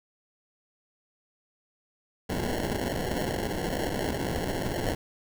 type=noise with sample-and-hold; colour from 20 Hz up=violet; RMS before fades=-30 dBFS; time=2.29-4.95 s; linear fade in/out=5 ms; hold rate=1225 Hz; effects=none